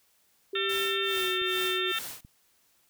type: tone with pitch glide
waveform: sine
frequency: 392 to 371.1 Hz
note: G4 to F#4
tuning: 0 to +5 cents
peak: -31 dBFS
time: 0.53-1.92 s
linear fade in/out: 5 ms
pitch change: -95 cents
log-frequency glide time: 1.1-1.25 s
type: harmonic tone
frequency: 449.6 Hz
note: A4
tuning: 37 cents sharp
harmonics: 3 / 4 / 5 / 6 / 7 / 8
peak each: -35 / -35 / -42 / -35 / -38 / -31 dBFS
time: 0.55-1.99 s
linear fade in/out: 5 ms
type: noise with tremolo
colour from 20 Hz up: white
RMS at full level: -38 dBFS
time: 0.69-2.21 s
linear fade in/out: 5 ms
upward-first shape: sine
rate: 2.4 Hz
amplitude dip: 95%
type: clicks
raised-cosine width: 5 ms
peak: -41 / -37 dBFS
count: 2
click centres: 1.417 / 2.249 s
effects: white hiss -67 dBFS RMS until 2.89 s